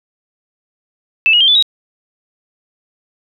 sine tone with pitch steps, 2637 / 2892 / 3172 / 3480 / 3816 Hz, E7 / F#7 / G7 / A7 / A#7, 0 / -40 / +20 / -20 / +40 cents, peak -7 dBFS, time 1.26-1.625 s, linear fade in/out 0 ms, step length 73 ms, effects none

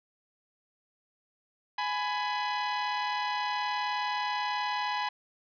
sawtooth tone pair together, 836.5 / 996 Hz, G#5 / B5, +12 / +14 cents, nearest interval minor third, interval 302 cents, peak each -28 dBFS, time 1.78-5.09 s, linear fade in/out 5 ms, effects resampled to 11025 Hz

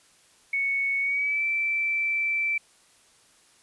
sine tone with pitch glide, 2217 to 2331 Hz, C#7 to D7, 0 to -14 cents, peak -23 dBFS, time 0.53-2.58 s, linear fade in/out 5 ms, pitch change +86 cents, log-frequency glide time 1-1.44 s, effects white hiss -59 dBFS RMS until 3.62 s + resampled to 24000 Hz

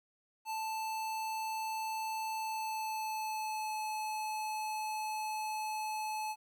square tone with pitch glide, 880 to 861.9 Hz, A5 to A5, 0 to -36 cents, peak -36 dBFS, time 0.45-6.36 s, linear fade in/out 50 ms, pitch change -36 cents, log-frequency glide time 2.37-3.77 s, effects 12-bit

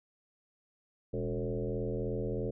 sine tone with frequency modulation, 282.9 Hz, C#4, 35 cents sharp, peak -31 dBFS, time 1.13-2.51 s, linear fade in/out 10 ms, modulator 83.1 Hz, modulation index 3, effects none

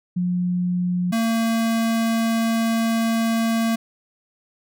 sine / square tone pair in turn, 178.7 / 227.1 Hz, F3 / A#3, +40 / -45 cents, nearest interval major third, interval 415 cents, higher second, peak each -19 dBFS, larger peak neither, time 0.16-1.12 / 1.12-3.76 s, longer second, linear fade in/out 10 ms, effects none

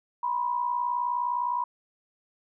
sine tone pair together, 971 / 1030.7 Hz, B5 / C6, -30 / -26 cents, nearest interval minor second, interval 104 cents, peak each -26 / -32 dBFS, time 0.23-1.64 s, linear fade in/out 5 ms, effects none

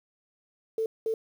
sine tone bursts at uneven times, 445 Hz, A4, 20 cents sharp, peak -25 dBFS, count 2, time 0.78-0.86 / 1.06-1.14 s, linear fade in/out 2 ms, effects 9-bit

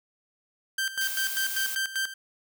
sawtooth tone with tremolo, 1568 Hz, G6, in tune, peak -22 dBFS, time 0.78-2.14 s, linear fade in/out 5 ms, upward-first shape square, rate 5.1 Hz, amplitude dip 75%
blue noise, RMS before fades -33 dBFS, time 1.01-1.75 s, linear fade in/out 0 ms
effects none

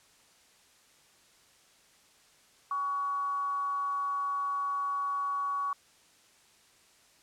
sine tone with frequency modulation, 1125 Hz, C#6, 25 cents sharp, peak -29 dBFS, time 2.71-5.73 s, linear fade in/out 2 ms, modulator 327 Hz, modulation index 0.21, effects white hiss -62 dBFS RMS until 7.22 s + low-pass 9000 Hz 12 dB/octave

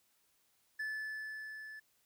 triangle tone with level ramp, 1738 Hz, A6, 22 cents flat, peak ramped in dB -34 to -45 dBFS, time 0.79-1.8 s, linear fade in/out 10 ms, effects white hiss -74 dBFS RMS until 2.05 s

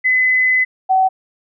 sine tone pair in turn, 2021 / 757 Hz, B6 / F#5, +39 / +39 cents, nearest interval octave + perfect fourth, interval 1700 cents, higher first, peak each -11 / -10 dBFS, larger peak second, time 0.04-0.65 / 0.89-1.09 s, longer first, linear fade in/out 20 ms, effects none

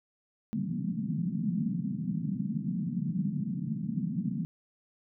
pink band-pass noise, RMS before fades -32 dBFS, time 0.53-4.45 s, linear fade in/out 0 ms, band 150 to 230 Hz, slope 48 dB/octave, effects none

